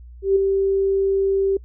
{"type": "tone with ADSR envelope", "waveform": "sine", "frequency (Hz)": 390, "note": "G4", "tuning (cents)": -9, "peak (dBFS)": -11, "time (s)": [0.22, 1.57], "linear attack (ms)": 140, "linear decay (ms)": 7, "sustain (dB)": -5, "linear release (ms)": 4, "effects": ["noise-tail reverb RT60 0.1 s tail -25 dB re dry", "added 60 Hz sine -38 dBFS peak until 1.64 s"]}